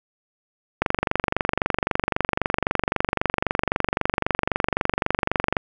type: click train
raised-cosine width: 0.5 ms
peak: -4 dBFS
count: 114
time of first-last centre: 0.82-5.568 s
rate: 23.8 Hz
effects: none